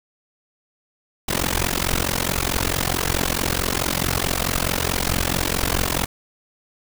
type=noise with amplitude modulation; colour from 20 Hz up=pink; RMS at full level=-18 dBFS; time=1.28-6.06 s; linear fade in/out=10 ms; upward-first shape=sine; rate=44.6 Hz; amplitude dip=100%; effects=none